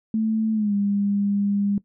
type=tone with pitch glide; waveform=sine; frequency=220 to 201.7 Hz; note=A3 to G3; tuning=0 to +50 cents; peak=-19 dBFS; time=0.14-1.78 s; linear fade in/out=2 ms; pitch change=-150 cents; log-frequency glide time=0.53-0.74 s; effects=noise-tail reverb RT60 0.1 s tail -19 dB re dry